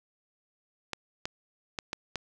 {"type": "clicks", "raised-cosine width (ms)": 0.2, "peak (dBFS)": -15, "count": 5, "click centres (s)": [0.933, 1.255, 1.788, 1.931, 2.157], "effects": []}